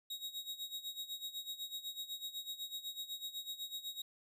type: tone with tremolo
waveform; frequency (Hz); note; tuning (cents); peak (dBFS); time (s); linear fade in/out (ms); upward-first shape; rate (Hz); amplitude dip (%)
40% pulse; 3788; A#7; +27; -38; 0.1-4.02; 5; sine; 8; 80
effects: none